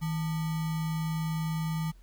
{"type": "tone with sample-and-hold", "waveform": "sine", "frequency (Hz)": 159.9, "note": "D#3", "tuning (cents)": 48, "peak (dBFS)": -28, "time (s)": [0.01, 1.92], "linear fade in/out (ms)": 20, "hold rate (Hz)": 1050, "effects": ["added 43 Hz sine -50 dBFS peak until 2.02 s", "pink hiss -67 dBFS RMS until 2.02 s"]}